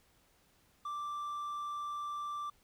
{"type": "tone", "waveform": "triangle", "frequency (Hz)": 1174.7, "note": "D6", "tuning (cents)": 0, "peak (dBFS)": -35, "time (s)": [0.85, 2.5], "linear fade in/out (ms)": 5, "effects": ["pink hiss -69 dBFS RMS until 2.63 s"]}